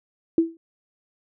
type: tone with exponential decay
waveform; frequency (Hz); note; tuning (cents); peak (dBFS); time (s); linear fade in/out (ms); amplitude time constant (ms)
sine; 329.6; E4; 0; -11; 0.38-0.57; 2; 40
effects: none